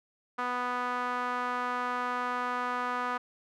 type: tone with band-pass filter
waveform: sawtooth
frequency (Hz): 247.2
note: B3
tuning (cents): +2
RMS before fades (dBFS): -32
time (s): 0.38-3.18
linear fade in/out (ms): 10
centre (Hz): 1200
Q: 2.7
effects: none